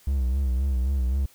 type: tone with vibrato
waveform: triangle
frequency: 65.41 Hz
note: C2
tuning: in tune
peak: -19 dBFS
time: 0.07-1.26 s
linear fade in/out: 5 ms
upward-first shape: sine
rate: 3.8 Hz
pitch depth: 99 cents each way
effects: white hiss -56 dBFS RMS until 1.34 s